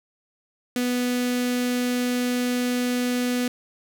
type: tone with notch filter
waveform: sawtooth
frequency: 246.9 Hz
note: B3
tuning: in tune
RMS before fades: -24 dBFS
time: 0.76-3.48 s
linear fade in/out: 2 ms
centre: 920 Hz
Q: 1
effects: none